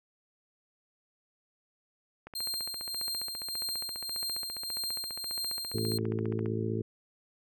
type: click train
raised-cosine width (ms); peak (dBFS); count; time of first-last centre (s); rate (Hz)
0.5; -29; 63; 2.27-6.459; 14.8
type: tone with tremolo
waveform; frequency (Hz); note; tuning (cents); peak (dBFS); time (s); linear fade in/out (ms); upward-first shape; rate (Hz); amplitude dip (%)
sawtooth; 4186; C8; 0; -29; 2.35-5.98; 5; sine; 1.7; 45
type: harmonic tone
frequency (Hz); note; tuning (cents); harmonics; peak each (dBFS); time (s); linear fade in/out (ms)
55.2; A1; +6; 2 / 3 / 4 / 5 / 6 / 7 / 8; -33 / -43 / -36 / -46 / -38 / -37 / -38; 5.74-6.82; 5
effects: none